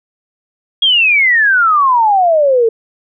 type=exponential sweep; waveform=sine; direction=down; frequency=3322 to 440 Hz; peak=-7 dBFS; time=0.82-2.69 s; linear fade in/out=5 ms; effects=none